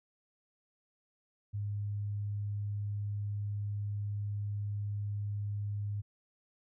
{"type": "tone", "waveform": "sine", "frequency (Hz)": 102.7, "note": "G#2", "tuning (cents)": -19, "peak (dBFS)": -33, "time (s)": [1.53, 6.02], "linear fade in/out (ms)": 20, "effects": []}